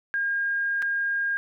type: tone with dropouts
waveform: sine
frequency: 1617 Hz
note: G#6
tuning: 47 cents flat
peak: -23 dBFS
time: 0.14-1.37 s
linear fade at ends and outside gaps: 0 ms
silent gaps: 0.821-0.825 s
effects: none